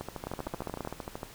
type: two click trains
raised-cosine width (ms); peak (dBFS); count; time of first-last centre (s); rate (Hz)
1; -22 / -20; 17 / 10; 0.01-1.231 / 0.27-0.874; 13.1 / 14.9
effects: pink hiss -50 dBFS RMS until 1.34 s